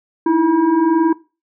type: tone with frequency modulation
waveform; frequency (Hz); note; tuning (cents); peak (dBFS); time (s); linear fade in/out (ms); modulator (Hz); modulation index
sine; 329.6; E4; 0; -11; 0.26-1.13; 5; 638; 0.83
effects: noise-tail reverb RT60 0.3 s tail -20 dB re dry